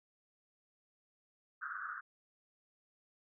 white band-pass noise, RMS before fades -43 dBFS, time 1.61-2.01 s, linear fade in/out 20 ms, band 1200 to 1600 Hz, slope 96 dB/octave, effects none

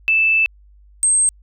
sine tone pair in turn, 2637 / 8372 Hz, E7 / C9, 0 / 0 cents, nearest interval octave + minor sixth, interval 2000 cents, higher second, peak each -12 dBFS, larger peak neither, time 0.08-0.46 / 1.03-1.29 s, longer first, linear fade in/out 0 ms, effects added 50 Hz sine -45 dBFS peak until 1.42 s

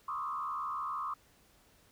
sine tone with frequency modulation, 1155 Hz, D6, 29 cents flat, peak -34 dBFS, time 0.08-1.14 s, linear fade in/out 5 ms, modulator 72.9 Hz, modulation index 1.6, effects pink hiss -65 dBFS RMS until 1.91 s

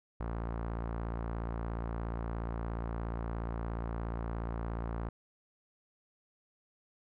sawtooth tone with low-pass filter, 57 Hz, A#1, 38 cents flat, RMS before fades -37 dBFS, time 0.2-5.09 s, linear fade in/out 5 ms, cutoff 1200 Hz, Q 1.5, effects none

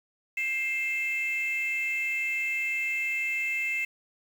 sine tone pair together, 2111 / 2637 Hz, C7 / E7, +15 / 0 cents, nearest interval major third, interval 385 cents, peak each -28 dBFS, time 0.37-3.85 s, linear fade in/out 5 ms, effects tanh soft clip ceiling -22 dBFS + 8-bit

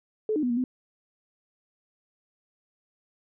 sine tone with pitch steps, 432.1 / 304.5 / 247 / 237.2 / 254.2 Hz, A4 / D#4 / B3 / A#3 / C4, -31 / -37 / 0 / +30 / -50 cents, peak -23 dBFS, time 0.29-0.64 s, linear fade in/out 2 ms, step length 70 ms, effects none

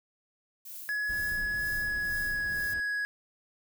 violet noise with tremolo, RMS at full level -42 dBFS, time 0.65-2.74 s, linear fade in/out 5 ms, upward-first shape sine, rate 2.1 Hz, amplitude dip 75%
triangle tone with pitch glide, 1688 to 1667.6 Hz, G#6 to G#6, +28 to +7 cents, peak -27 dBFS, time 0.89-3.05 s, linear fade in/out 0 ms, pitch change -21 cents, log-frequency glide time 1.66-2.59 s
brown noise, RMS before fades -43 dBFS, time 1.09-2.8 s, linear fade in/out 2 ms
effects none

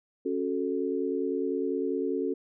sine chord, F# minor, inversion second, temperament equal with one note detuned, 274.6 / 370 / 440 Hz, C#4 / F#4 / A4, -16 / 0 / 0 cents, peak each -31 dBFS, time 0.25-2.34 s, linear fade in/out 10 ms, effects none

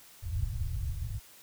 white low-pass noise, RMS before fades -33 dBFS, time 0.22-1.2 s, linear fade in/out 50 ms, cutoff 120 Hz, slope 48 dB/octave, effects white hiss -55 dBFS RMS until 1.42 s

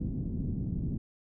white low-pass noise, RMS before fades -33 dBFS, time 0-0.98 s, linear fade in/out 10 ms, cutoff 230 Hz, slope 24 dB/octave, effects none

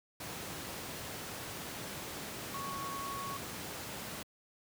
sine tone in noise, 1108.7 Hz, C#6, in tune, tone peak -39 dBFS, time 2.54-3.37 s, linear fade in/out 5 ms, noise pink, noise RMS -42 dBFS, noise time 0.2-4.23 s, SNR 0 dB, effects high-pass 100 Hz 12 dB/octave

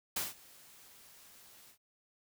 white noise with ADSR envelope, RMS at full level -34 dBFS, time 0.16-1.78 s, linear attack 6 ms, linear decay 170 ms, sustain -24 dB, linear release 87 ms, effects none

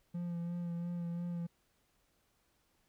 triangle tone with vibrato, 172.4 Hz, F3, 22 cents flat, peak -34 dBFS, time 0.14-1.47 s, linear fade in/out 10 ms, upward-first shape sine, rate 2.9 Hz, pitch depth 23 cents each way, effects pink hiss -75 dBFS RMS until 2.88 s

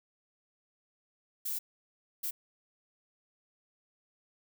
violet noise bursts at uneven times, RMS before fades -35 dBFS, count 2, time 1.45-1.59 / 2.23-2.31 s, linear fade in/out 10 ms, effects none

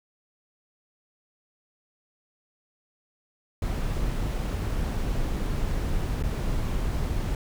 brown noise with dropouts, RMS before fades -27 dBFS, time 3.62-7.35 s, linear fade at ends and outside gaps 2 ms, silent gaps 6.226-6.236 s, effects none

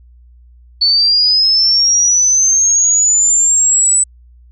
sine linear sweep, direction up, 4435 to 8000 Hz, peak -8 dBFS, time 0.81-4.04 s, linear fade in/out 10 ms, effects added 60 Hz sine -40 dBFS peak until 4.51 s

